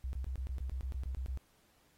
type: tone bursts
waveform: sine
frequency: 64.4 Hz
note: C2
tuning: 27 cents flat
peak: -35 dBFS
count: 12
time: 0.04-1.374 s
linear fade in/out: 0 ms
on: 91 ms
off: 22 ms
effects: pink hiss -70 dBFS RMS until 1.97 s + AAC 48 kbps